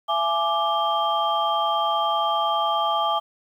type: tone cluster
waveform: sine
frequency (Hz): 672 / 842 / 1177 / 3180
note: E5 / G#5 / D6 / G7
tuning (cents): +33 / +24 / +3 / +24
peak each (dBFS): -26 / -24 / -23 / -29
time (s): 0.08-3.2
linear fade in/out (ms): 20
effects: tanh soft clip ceiling -9 dBFS + 9-bit